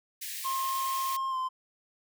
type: high-pass noise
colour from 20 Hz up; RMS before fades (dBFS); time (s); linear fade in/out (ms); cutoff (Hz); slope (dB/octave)
white; -38; 0.21-1.17; 10; 1700; 96
type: tone with pitch glide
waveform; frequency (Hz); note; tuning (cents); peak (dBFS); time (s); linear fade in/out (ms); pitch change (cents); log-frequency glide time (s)
triangle; 1065 to 1035.3; C6 to C6; +30 to -19; -27; 0.44-1.49; 20; -49; 1.29-1.37
effects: none